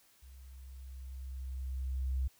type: tone with level ramp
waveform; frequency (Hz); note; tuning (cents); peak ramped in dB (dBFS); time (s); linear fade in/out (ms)
sine; 65.2; C2; -5; -51 to -29; 0.22-2.28; 10
effects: white hiss -66 dBFS RMS until 2.39 s